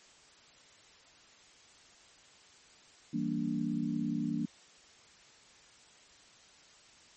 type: chord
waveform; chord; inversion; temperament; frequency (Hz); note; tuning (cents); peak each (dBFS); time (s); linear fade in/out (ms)
sine; E half-diminished seventh; none; equal with one note detuned; 164.81 / 196 / 233.1 / 290.8; E3 / G3 / Bb3 / D4; 0 / 0 / 0 / -17; -38 / -38 / -34 / -36; 3.13-4.46; 10
effects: white hiss -59 dBFS RMS until 7.16 s + MP3 32 kbps